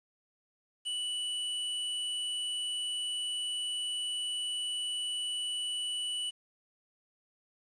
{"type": "tone", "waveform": "square", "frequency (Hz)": 2960, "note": "F#7", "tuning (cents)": 0, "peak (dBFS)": -33, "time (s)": [0.85, 6.31], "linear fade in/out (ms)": 20, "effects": ["resampled to 22050 Hz", "10-bit"]}